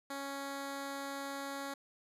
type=tone; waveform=10% pulse; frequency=277.2 Hz; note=C#4; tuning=in tune; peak=-31 dBFS; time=0.1-1.74 s; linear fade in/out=5 ms; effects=resampled to 32000 Hz